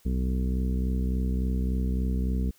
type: harmonic tone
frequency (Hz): 63.5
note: B1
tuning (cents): +49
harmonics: 1 / 2 / 3 / 4 / 5 / 6 / 7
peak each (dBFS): -25 / -37 / -31 / -36 / -45 / -45 / -43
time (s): 0.05-2.51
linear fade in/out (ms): 10
effects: white hiss -61 dBFS RMS until 2.58 s